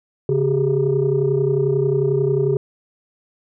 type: tone cluster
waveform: sine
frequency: 140.1 / 383.2 / 414.4 Hz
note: C#3 / G4 / G#4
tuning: +19 / -39 / -4 cents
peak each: -19 dBFS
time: 0.29-2.57 s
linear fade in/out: 2 ms
effects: tanh soft clip ceiling -8 dBFS